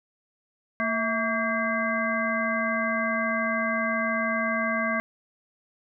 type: harmonic tone with a mistuned harmonic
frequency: 228.2 Hz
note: A#3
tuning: 37 cents flat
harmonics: 1 / 3 / 5 / 7 / 9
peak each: -30 / -30 / -30 / -30 / -30 dBFS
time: 0.8-5 s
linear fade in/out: 0 ms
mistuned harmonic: 3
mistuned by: -82 cents
effects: none